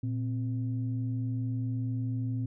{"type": "tone pair together", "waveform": "sine", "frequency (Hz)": [116.54, 261.1], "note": ["A#2", "C4"], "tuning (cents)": [0, -3], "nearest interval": "octave + major second", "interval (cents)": 1397, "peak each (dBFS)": [-29, -35], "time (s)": [0.03, 2.46], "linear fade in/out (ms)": 5, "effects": ["tanh soft clip ceiling -22 dBFS"]}